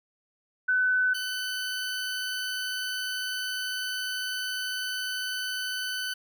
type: tone pair in turn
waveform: sine / 20% pulse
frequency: 1506 / 1506 Hz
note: F#6 / F#6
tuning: +30 / +30 cents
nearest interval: unison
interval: 0 cents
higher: neither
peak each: -21 / -25 dBFS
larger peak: first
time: 0.68-1.14 / 1.14-6.14 s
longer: second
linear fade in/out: 10 ms
effects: none